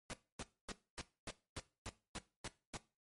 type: noise bursts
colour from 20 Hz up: pink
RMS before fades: -45 dBFS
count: 10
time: 0.1-2.77 s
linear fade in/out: 0 ms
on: 33 ms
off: 260 ms
effects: noise-tail reverb RT60 0.3 s tail -17 dB re dry + MP3 48 kbps